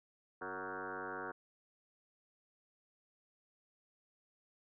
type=tone with frequency modulation; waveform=sine; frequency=932.3 Hz; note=A#5; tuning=in tune; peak=-40 dBFS; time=0.41-1.32 s; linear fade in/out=10 ms; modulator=94.9 Hz; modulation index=6.8; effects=none